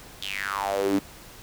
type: tone with high-pass filter sweep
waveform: sawtooth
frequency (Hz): 99.1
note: G2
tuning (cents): +19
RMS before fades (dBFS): -27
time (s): 0.22-0.99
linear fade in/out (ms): 0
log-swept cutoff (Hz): 3500 to 250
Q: 6.5
effects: pink hiss -46 dBFS RMS until 1.42 s